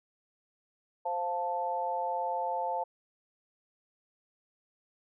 sine chord, F major, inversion second, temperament equal, 523.3 / 698.5 / 880 Hz, C5 / F5 / A5, 0 / 0 / 0 cents, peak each -36 / -35 / -32 dBFS, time 1.05-2.84 s, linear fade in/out 10 ms, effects none

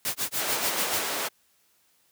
white noise with tremolo, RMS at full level -27 dBFS, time 0.05-1.02 s, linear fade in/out 0 ms, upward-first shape sine, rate 6.9 Hz, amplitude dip 100%
pink high-pass noise, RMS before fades -30 dBFS, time 0.38-1.29 s, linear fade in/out 20 ms, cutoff 460 Hz, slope 12 dB/octave
effects white hiss -66 dBFS RMS until 2.11 s + high-pass 60 Hz 12 dB/octave

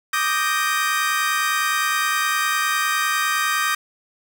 35% pulse chord, Eb major seventh, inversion third, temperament equal, 1174.7 / 1244.5 / 1568 / 1864.7 Hz, D6 / Eb6 / G6 / Bb6, 0 / 0 / 0 / 0 cents, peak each -23 dBFS, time 0.13-3.75 s, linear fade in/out 5 ms, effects none

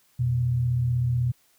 sine tone pair together, 87.04 / 123.1 Hz, F2 / B2, -5 / -5 cents, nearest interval tritone, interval 600 cents, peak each -32 / -21 dBFS, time 0.19-1.32 s, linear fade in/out 10 ms, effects white hiss -63 dBFS RMS until 1.58 s

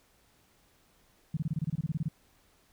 sine tone bursts, 155.56 Hz, D#3, in tune, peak -27 dBFS, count 14, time 1.34-2.085 s, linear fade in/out 5 ms, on 30 ms, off 25 ms, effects pink hiss -66 dBFS RMS until 2.72 s

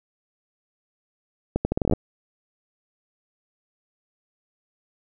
accelerating click train, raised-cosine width 2 ms, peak -8 dBFS, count 11, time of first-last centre 1.56-1.935 s, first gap 90 ms, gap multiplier 0.78, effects none

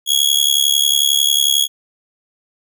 sawtooth tone with amplitude modulation, 3322 Hz, G#7, in tune, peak -5 dBFS, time 0.06-1.68 s, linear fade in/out 50 ms, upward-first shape sine, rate 71.1 Hz, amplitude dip 95%, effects none

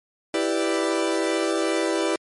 40% pulse chord, E minor seventh, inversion none, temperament equal, 329.6 / 392 / 493.9 / 587.3 Hz, E4 / G4 / B4 / D5, 0 / 0 / 0 / 0 cents, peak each -24 / -26 / -28 / -27 dBFS, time 0.34-2.16 s, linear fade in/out 2 ms, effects MP3 48 kbps

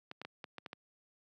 clicks, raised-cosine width 0.3 ms, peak -27 dBFS, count 7, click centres 0.114 / 0.216 / 0.25 / 0.442 / 0.583 / 0.662 / 0.731 s, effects high-pass 150 Hz 12 dB/octave

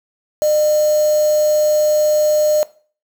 sine tone with quantisation, 606 Hz, D#5, 46 cents flat, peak -12 dBFS, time 0.42-2.63 s, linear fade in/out 0 ms, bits 4, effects noise-tail reverb RT60 0.4 s tail -18 dB re dry

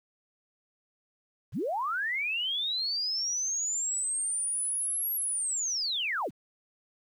sine linear two-way sweep, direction up then down, 65.2 to 11600 to 65.2 Hz, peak -28 dBFS, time 1.52-6.31 s, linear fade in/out 50 ms, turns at 5.14 s, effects 10-bit

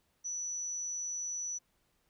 sine tone, 5930 Hz, F#8, 3 cents sharp, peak -35 dBFS, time 0.24-1.59 s, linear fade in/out 20 ms, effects pink hiss -75 dBFS RMS until 2.09 s

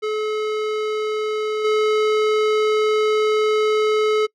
square tone with level steps, 429.1 Hz, A4, 43 cents flat, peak -21 / -16 dBFS, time 0.02-4.27 s, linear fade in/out 20 ms, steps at 1.64 s, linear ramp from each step 10 ms, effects noise-tail reverb RT60 0.1 s tail -25 dB re dry + low-pass 4000 Hz 12 dB/octave

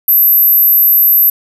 sine tone, 12170 Hz, F#9, 48 cents sharp, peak -5 dBFS, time 0.08-1.3 s, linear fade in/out 5 ms, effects none

